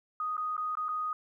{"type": "tone with dropouts", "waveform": "sine", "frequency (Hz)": 1244.5, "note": "D#6", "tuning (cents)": 0, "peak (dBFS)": -30, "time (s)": [0.2, 1.13], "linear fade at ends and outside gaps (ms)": 2, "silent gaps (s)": [[0.368, 0.378], [0.567, 0.578], [0.753, 0.771], [0.884, 0.889]], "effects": ["12-bit"]}